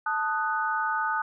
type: chord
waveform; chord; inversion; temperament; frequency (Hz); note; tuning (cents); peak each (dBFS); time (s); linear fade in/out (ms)
sine; D# diminished; second; equal with one note detuned; 880 / 1244.5 / 1488.6; A5 / D#6 / F#6; 0 / 0 / +10; -29; 0.06-1.22; 5
effects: none